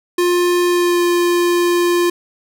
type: tone with pitch glide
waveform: square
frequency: 353.1 to 349.4 Hz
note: F4 to F4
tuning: +19 to +1 cents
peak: -13 dBFS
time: 0.18-2.1 s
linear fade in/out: 5 ms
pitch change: -18 cents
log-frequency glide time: 0.66-1.03 s
effects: none